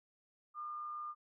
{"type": "tone with amplitude modulation", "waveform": "sine", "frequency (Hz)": 1208, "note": "D6", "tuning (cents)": 48, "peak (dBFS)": -39, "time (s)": [0.54, 1.15], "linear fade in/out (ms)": 50, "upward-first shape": "sine", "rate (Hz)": 126, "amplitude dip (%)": 30, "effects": []}